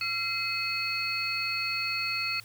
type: tone cluster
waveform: sine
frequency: 1359 / 2069 / 2553 / 4392 Hz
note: F6 / C7 / D#7 / C#8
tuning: -48 / -20 / +44 / -17 cents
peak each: -37 / -38 / -31 / -32 dBFS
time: 0.01-2.4 s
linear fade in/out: 2 ms
effects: added 111 Hz sine -53 dBFS peak until 2.44 s + white hiss -53 dBFS RMS until 2.44 s